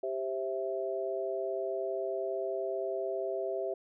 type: chord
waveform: sine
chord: C major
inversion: second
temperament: equal with one note detuned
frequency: 392 / 529.6 / 659.3 Hz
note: G4 / C5 / E5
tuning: 0 / +21 / 0 cents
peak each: -35 / -38 / -35 dBFS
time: 0.03-3.74 s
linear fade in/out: 5 ms
effects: none